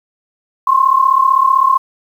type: tone pair together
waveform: sine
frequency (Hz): 1046.5 / 1082.2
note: C6 / C#6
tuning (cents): 0 / -42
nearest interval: minor second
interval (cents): 58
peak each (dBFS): -11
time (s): 0.67-1.78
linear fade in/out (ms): 5
effects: 7-bit